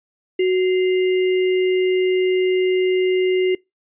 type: tone with sample-and-hold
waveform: sine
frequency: 370 Hz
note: F#4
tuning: in tune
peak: -14 dBFS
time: 0.39-3.55 s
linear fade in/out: 5 ms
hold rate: 2450 Hz
effects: noise-tail reverb RT60 0.2 s tail -24 dB re dry + resampled to 8000 Hz